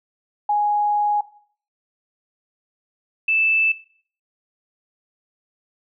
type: tone pair in turn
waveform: sine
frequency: 830.6 / 2637 Hz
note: G#5 / E7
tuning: 0 / 0 cents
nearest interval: octave + minor sixth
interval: 2000 cents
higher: second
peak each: -16 dBFS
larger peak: neither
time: 0.49-1.21 / 3.28-3.72 s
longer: first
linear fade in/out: 5 ms
effects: noise-tail reverb RT60 0.5 s tail -17 dB re dry